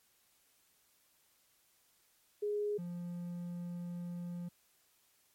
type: tone pair in turn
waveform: sine / triangle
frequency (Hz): 415.3 / 174.61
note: G#4 / F3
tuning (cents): 0 / 0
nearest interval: octave + minor third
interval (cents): 1500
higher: first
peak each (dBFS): -32 / -37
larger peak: first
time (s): 2.42-2.78 / 2.78-4.49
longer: second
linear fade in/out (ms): 10
effects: white hiss -71 dBFS RMS until 5.34 s + MP3 64 kbps